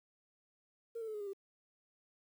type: tone with pitch steps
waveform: sine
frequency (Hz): 461.6 / 446.9 / 432.7 / 418.9 / 405.6 / 392.7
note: A#4 / A4 / A4 / G#4 / G#4 / G4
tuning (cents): -17 / +27 / -29 / +15 / -41 / +3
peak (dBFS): -38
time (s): 0.95-1.334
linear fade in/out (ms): 10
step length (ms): 64
effects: tanh soft clip ceiling -36 dBFS + 11-bit